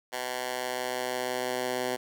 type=tone with high-pass filter sweep; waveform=10% pulse; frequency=126 Hz; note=B2; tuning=35 cents sharp; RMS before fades=-32 dBFS; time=0.12-1.97 s; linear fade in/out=20 ms; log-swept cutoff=750 to 340 Hz; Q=0.79; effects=none